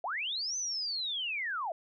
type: linear two-way sweep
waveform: sine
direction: up then down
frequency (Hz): 610 to 6190 to 610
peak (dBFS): -32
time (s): 0.04-1.72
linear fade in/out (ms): 2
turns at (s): 0.57
effects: none